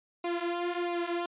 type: tone with flanger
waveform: sawtooth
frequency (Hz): 347.5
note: F4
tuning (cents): -9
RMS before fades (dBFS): -32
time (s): 0.24-1.26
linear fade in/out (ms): 5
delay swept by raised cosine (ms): 0.6 to 5.3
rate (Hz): 1.5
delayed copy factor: -0.8
effects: resampled to 8000 Hz